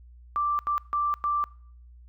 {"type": "tone bursts at uneven times", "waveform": "sine", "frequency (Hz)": 1174.7, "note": "D6", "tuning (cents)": 0, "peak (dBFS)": -23, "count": 4, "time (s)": [[0.36, 0.59], [0.67, 0.78], [0.93, 1.14], [1.24, 1.44]], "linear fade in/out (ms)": 0, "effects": ["noise-tail reverb RT60 0.6 s tail -24 dB re dry", "added 60 Hz sine -47 dBFS peak until 2.08 s"]}